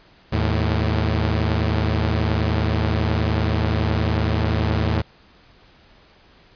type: tone pair together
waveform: sawtooth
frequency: 78.9 / 108.96 Hz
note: D#2 / A2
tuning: +25 / -16 cents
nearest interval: tritone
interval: 559 cents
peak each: -17 dBFS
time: 0.32-5.02 s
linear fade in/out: 10 ms
effects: pink hiss -52 dBFS RMS until 6.55 s + resampled to 11025 Hz